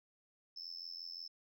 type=tone with amplitude modulation; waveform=sine; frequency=5274 Hz; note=E8; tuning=in tune; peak=-39 dBFS; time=0.56-1.28 s; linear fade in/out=10 ms; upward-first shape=sine; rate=85.7 Hz; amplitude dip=100%; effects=tanh soft clip ceiling -38 dBFS